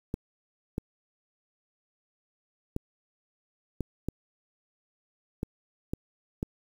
clicks, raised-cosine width 3 ms, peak -17 dBFS, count 8, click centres 0.141 / 0.781 / 2.764 / 3.807 / 4.086 / 5.431 / 5.935 / 6.429 s, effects 8-bit

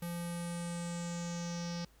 square tone with low-pass filter sweep, 172.1 Hz, F3, 25 cents flat, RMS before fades -39 dBFS, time 0.02-1.85 s, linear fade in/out 5 ms, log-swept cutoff 12000 to 5200 Hz, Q 5.1, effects added 53 Hz sine -62 dBFS peak until 2 s + pink hiss -67 dBFS RMS until 2 s

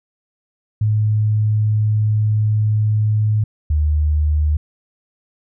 sine tone pair in turn, 107.1 / 75.73 Hz, A2 / D#2, -46 / -46 cents, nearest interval tritone, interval 600 cents, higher first, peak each -13 dBFS, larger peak neither, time 0.81-3.44 / 3.7-4.57 s, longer first, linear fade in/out 5 ms, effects none

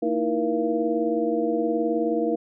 sine tone cluster, 227.8 / 314.1 / 333.1 / 475 / 680 Hz, A#3 / D#4 / E4 / A#4 / F5, -40 / +16 / +18 / +33 / -46 cents, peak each -30 / -26 / -29 / -25 / -30 dBFS, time 0.02-2.36 s, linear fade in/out 10 ms, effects none

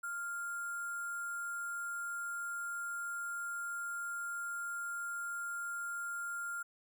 sine tone with sample-and-hold, 1396.9 Hz, F6, in tune, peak -37 dBFS, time 0.03-6.63 s, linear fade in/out 10 ms, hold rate 8820 Hz, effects none

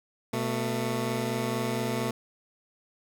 15% pulse tone pair together, 123.3 / 222.3 Hz, B2 / A3, -2 / +18 cents, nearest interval minor seventh, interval 1020 cents, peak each -24 dBFS, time 0.33-2.11 s, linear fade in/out 5 ms, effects none

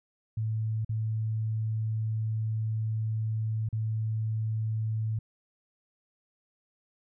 sine tone with dropouts, 110 Hz, A2, in tune, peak -27 dBFS, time 0.37-5.19 s, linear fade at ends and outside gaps 5 ms, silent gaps 0.848-0.892 / 3.689-3.727 s, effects none

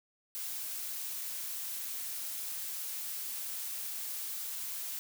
blue noise, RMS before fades -39 dBFS, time 0.35-4.99 s, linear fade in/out 0 ms, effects none

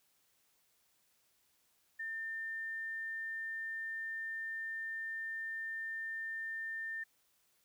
sine tone, 1800 Hz, A6, 39 cents sharp, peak -38 dBFS, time 1.99-7.04 s, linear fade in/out 10 ms, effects white hiss -74 dBFS RMS until 7.64 s

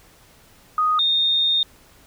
sine tone pair in turn, 1244.5 / 3669 Hz, D#6 / A#7, 0 / -28 cents, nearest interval octave + perfect fifth, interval 1872 cents, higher second, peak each -16 dBFS, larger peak neither, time 0.78-0.99 / 0.99-1.63 s, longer second, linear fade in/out 2 ms, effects pink hiss -52 dBFS RMS until 2.06 s

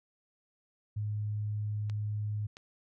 sine tone, 105.2 Hz, G#2, 23 cents sharp, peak -31 dBFS, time 0.96-2.47 s, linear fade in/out 10 ms
clicks, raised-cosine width 0.2 ms, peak -30 dBFS, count 2, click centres 1.898 / 2.569 s
effects none

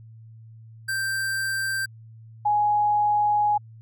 square / sine tone pair in turn, 1569 / 833.5 Hz, G6 / G#5, +1 / +6 cents, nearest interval major seventh, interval 1095 cents, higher first, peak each -25 / -18 dBFS, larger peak second, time 0.88-1.86 / 2.45-3.58 s, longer second, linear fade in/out 10 ms, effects added 112 Hz sine -43 dBFS peak until 3.81 s

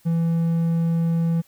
triangle tone, 166.4 Hz, E3, 17 cents sharp, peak -16 dBFS, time 0.05-1.42 s, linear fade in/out 20 ms, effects white hiss -58 dBFS RMS until 1.47 s

